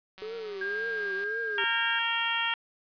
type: click train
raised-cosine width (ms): 0.2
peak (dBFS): -30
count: 201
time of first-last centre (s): 0.18-1.238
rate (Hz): 189
type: tone with vibrato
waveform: triangle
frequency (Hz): 420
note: G#4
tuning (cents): +19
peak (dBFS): -33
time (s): 0.22-1.64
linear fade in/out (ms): 0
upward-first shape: triangle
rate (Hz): 1.9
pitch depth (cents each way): 180
type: tone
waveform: sine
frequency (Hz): 1610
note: G6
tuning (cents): +46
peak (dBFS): -30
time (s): 0.61-1.99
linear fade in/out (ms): 5
type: harmonic tone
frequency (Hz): 461.6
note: A#4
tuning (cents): -17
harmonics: 2 / 3 / 4 / 5 / 6 / 7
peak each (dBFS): -34 / -34 / -33 / -37 / -32 / -32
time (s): 1.58-2.54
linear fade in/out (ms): 2
effects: resampled to 11025 Hz + 9-bit